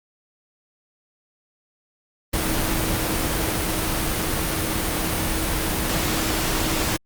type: tone in noise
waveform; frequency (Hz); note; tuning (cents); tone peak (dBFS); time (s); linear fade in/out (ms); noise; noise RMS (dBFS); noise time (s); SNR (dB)
sine; 320; D#4; +49; -30; 2.33-6.97; 10; pink; -23; 2.33-6.97; -10
effects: Opus 32 kbps